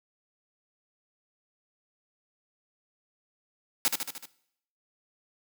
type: noise with echo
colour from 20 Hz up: white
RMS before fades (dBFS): -24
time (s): 3.85-3.88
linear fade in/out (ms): 0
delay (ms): 75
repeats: 5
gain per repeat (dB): -4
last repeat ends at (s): 4.255
effects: noise-tail reverb RT60 0.7 s tail -18 dB re dry + high-pass 150 Hz 12 dB/octave